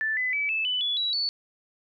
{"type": "tone with pitch steps", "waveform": "sine", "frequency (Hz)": [1760, 2010, 2296, 2622, 2994, 3420, 3906, 4461], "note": ["A6", "B6", "D7", "E7", "F#7", "A7", "B7", "C#8"], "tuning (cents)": [0, 30, -40, -10, 20, -50, -20, 10], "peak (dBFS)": -24, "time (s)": [0.01, 1.29], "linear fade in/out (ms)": 0, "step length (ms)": 160, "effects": []}